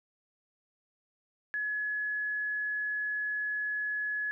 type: tone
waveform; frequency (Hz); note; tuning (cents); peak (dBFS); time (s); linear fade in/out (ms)
sine; 1696; G#6; +36; -30; 1.54-4.31; 0
effects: none